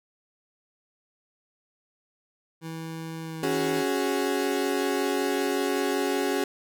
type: tone with pitch glide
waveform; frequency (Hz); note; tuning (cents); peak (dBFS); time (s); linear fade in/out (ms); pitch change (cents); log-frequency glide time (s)
25% pulse; 162.5 to 159.89; E3 to D#3; -24 to +47; -30; 2.61-3.84; 50; -29; 3.21-3.47
type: chord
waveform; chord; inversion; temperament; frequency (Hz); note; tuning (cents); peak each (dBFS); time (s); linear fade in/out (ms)
35% pulse; C# suspended fourth; none; equal; 277.2 / 370 / 415.3; C#4 / F#4 / G#4; 0 / 0 / 0; -27; 3.43-6.44; 2
effects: none